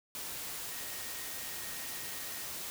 sine tone in noise, 1868 Hz, A#6, 3 cents sharp, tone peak -52 dBFS, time 0.71-2.45 s, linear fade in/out 0 ms, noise white, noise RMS -41 dBFS, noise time 0.15-2.7 s, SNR -14 dB, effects none

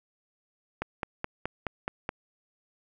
click train, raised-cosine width 0.5 ms, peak -15 dBFS, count 7, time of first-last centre 0.82-2.091 s, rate 4.72 Hz, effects none

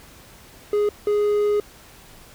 triangle tone pair in turn, 415.3 / 415.3 Hz, G#4 / G#4, 0 / 0 cents, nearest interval unison, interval 0 cents, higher neither, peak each -15 dBFS, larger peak neither, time 0.73-0.89 / 1.07-1.6 s, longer second, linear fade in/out 2 ms, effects pink hiss -47 dBFS RMS until 2.34 s

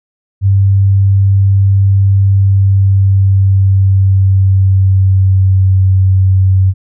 sine tone with pitch glide, 98 to 94.83 Hz, G2 to F#2, 0 to +43 cents, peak -5 dBFS, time 0.41-6.74 s, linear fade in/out 50 ms, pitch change -57 cents, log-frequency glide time 2.25-5.83 s, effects none

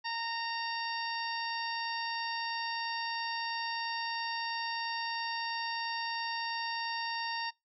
harmonic tone, 923 Hz, A#5, 17 cents flat, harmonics 1 / 2 / 3 / 4 / 5 / 6, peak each -37 / -39 / -43 / -46 / -41 / -45 dBFS, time 0.04-7.51 s, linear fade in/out 20 ms, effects noise-tail reverb RT60 0.2 s tail -24 dB re dry

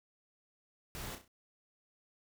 pink noise with echo, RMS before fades -44 dBFS, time 0.95-1.15 s, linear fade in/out 0 ms, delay 32 ms, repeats 4, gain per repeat -7 dB, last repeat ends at 1.278 s, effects none

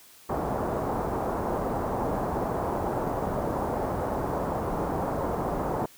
white low-pass noise, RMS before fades -29 dBFS, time 0.29-5.86 s, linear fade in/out 5 ms, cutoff 930 Hz, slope 24 dB/octave, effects white hiss -53 dBFS RMS until 5.97 s

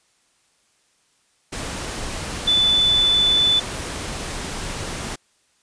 sine tone in noise, 3495 Hz, A7, 12 cents flat, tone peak -14 dBFS, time 2.47-3.6 s, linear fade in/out 10 ms, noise pink, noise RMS -29 dBFS, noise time 1.52-5.16 s, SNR +12 dB, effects white hiss -63 dBFS RMS until 5.62 s + resampled to 22050 Hz

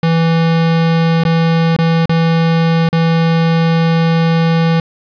square tone with dropouts, 164.81 Hz, E3, in tune, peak -10 dBFS, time 0.03-4.8 s, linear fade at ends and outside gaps 2 ms, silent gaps 1.237-1.251 / 1.765-1.787 / 2.057-2.094 / 2.889-2.928 s, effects resampled to 11025 Hz + 8-bit

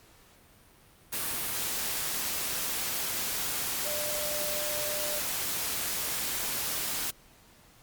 sine tone in noise, 597 Hz, D5, 28 cents sharp, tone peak -36 dBFS, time 3.85-5.2 s, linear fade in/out 10 ms, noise white, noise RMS -32 dBFS, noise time 1.12-7.11 s, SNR -7 dB, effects pink hiss -58 dBFS RMS until 7.82 s + Opus 48 kbps

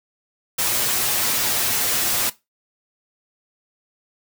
white noise with comb filter, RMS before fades -21 dBFS, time 0.58-2.3 s, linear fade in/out 10 ms, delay 8.3 ms, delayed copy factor +0.85, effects noise-tail reverb RT60 0.2 s tail -17 dB re dry

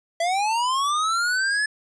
square linear sweep, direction up, 659.3 to 1728 Hz, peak -21 dBFS, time 0.2-1.66 s, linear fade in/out 5 ms, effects resampled to 22050 Hz

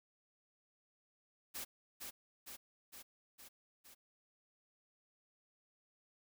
white noise with echo, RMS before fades -44 dBFS, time 1.54-1.65 s, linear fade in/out 20 ms, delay 460 ms, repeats 5, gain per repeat -3 dB, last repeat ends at 3.95 s, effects none

